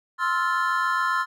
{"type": "chord", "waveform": "triangle", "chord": "F major seventh", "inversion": "second", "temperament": "just", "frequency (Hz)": [1047.7, 1309.6, 1396.9, 1746.1], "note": ["C6", "E6", "F6", "A6"], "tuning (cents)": [2, -12, 0, -14], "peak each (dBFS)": [-23, -26, -25, -27], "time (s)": [0.18, 1.26], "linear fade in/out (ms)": 50, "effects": []}